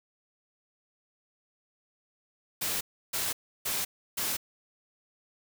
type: noise bursts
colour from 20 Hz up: white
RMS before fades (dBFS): -31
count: 4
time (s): 2.61-4.37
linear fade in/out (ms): 10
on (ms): 200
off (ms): 320
effects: none